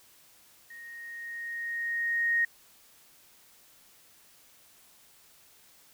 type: tone with level ramp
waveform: sine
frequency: 1864.7 Hz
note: A#6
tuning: in tune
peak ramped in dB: -44 to -22 dBFS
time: 0.7-2.45 s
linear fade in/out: 5 ms
effects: white hiss -59 dBFS RMS until 5.93 s